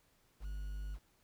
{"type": "tone with quantisation", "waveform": "triangle", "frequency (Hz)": 50.2, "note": "G1", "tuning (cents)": 42, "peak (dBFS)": -37, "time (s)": [0.4, 0.99], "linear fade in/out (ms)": 50, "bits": 10, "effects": ["pink hiss -72 dBFS RMS until 1.23 s"]}